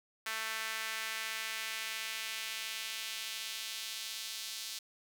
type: tone with high-pass filter sweep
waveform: sawtooth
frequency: 221.4 Hz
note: A3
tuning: 11 cents sharp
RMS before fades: -40 dBFS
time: 0.26-4.79 s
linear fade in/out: 5 ms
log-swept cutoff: 1600 to 4100 Hz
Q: 1.4
effects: none